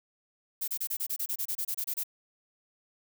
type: noise bursts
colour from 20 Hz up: violet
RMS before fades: -32 dBFS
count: 15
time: 0.61-2.037 s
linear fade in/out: 10 ms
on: 69 ms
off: 28 ms
effects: none